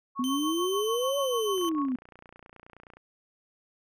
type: tone with tremolo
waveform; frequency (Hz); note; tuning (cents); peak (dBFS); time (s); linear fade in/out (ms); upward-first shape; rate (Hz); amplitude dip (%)
sine; 1104; C#6; -7; -29; 0.15-1.92; 50; sine; 6.8; 90
type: exponential two-way sweep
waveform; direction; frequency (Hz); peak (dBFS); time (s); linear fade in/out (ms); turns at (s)
sine; up then down; 244.5 to 573 to 244.5; -26; 0.19-1.96; 5; 1.18
type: tone with pitch glide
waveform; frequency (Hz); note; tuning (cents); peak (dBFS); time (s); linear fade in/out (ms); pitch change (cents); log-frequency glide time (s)
sawtooth; 3082 to 3061; G7 to G7; -30 to -42; -31; 0.24-1.69; 0; -12; 0.67-0.86
type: click train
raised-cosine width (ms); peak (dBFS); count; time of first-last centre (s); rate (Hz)
0.5; -34; 42; 1.58-2.97; 29.5
effects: none